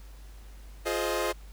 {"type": "chord", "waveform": "sawtooth", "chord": "F minor seventh", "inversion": "none", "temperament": "equal with one note detuned", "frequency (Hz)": [349.2, 422.8, 523.3, 622.3], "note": ["F4", "Ab4", "C5", "Eb5"], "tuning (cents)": [0, 31, 0, 0], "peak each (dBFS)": -29, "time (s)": [0.85, 1.33], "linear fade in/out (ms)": 20, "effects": ["added 50 Hz sine -44 dBFS peak until 1.52 s", "pink hiss -57 dBFS RMS until 1.52 s"]}